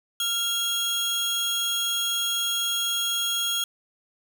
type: tone pair together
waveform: sawtooth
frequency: 1384 / 3292 Hz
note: F6 / G#7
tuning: -16 / -16 cents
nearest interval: octave + minor third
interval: 1500 cents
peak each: -30 / -21 dBFS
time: 0.2-3.64 s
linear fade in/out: 2 ms
effects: none